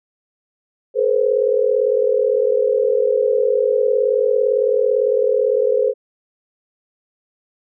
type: tone cluster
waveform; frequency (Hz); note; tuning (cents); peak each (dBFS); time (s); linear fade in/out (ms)
sine; 427.2 / 485.3 / 525; G#4 / B4 / C5; +49 / -30 / +6; -18; 0.94-5.94; 50
effects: none